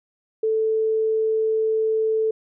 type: tone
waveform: sine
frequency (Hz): 440.1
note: A4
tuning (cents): 0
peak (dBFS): -18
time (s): 0.43-2.31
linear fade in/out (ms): 5
effects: none